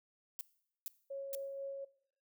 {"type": "noise bursts", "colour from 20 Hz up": "violet", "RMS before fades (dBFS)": -41, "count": 3, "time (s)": [0.39, 1.35], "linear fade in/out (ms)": 0, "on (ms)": 20, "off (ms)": 450}
{"type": "tone with tremolo", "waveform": "sine", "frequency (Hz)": 550, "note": "C#5", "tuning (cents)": -14, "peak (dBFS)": -39, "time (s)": [1.1, 1.85], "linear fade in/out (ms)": 10, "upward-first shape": "sine", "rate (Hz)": 4.1, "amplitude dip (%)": 30}
{"effects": ["noise-tail reverb RT60 0.7 s tail -20 dB re dry"]}